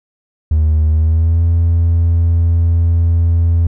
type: tone with pitch glide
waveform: triangle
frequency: 77.78 to 84.33 Hz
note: D#2 to E2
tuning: 0 to +40 cents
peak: -6 dBFS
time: 0.51-3.67 s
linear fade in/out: 5 ms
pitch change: +140 cents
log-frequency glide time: 0.89-1.44 s
effects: tanh soft clip ceiling -4 dBFS